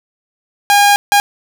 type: tone bursts at uneven times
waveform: sawtooth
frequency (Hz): 813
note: G#5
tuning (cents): -37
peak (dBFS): -3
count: 2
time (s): 0.7-0.96 / 1.12-1.2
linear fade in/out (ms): 0
effects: none